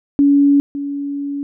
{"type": "tone pair in turn", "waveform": "sine", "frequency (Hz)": [283.1, 283.1], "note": ["C#4", "C#4"], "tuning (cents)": [37, 37], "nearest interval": "unison", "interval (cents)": 0, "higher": "neither", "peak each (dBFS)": [-8, -20], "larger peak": "first", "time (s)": [[0.19, 0.6], [0.75, 1.43]], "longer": "second", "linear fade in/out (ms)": 0, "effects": []}